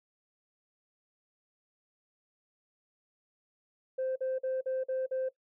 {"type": "tone bursts", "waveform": "sine", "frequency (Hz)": 521, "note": "C5", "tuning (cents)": -7, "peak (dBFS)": -28, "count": 6, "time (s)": [3.98, 5.29], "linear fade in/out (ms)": 10, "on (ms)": 180, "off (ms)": 46, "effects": ["noise-tail reverb RT60 0.1 s tail -19 dB re dry", "tanh soft clip ceiling -27 dBFS"]}